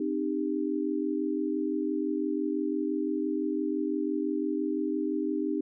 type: tone cluster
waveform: sine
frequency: 259.9 / 305.8 / 397 Hz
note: C4 / D#4 / G4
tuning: -11 / -30 / +22 cents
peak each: -33 / -29 / -33 dBFS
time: 0-5.61 s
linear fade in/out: 5 ms
effects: none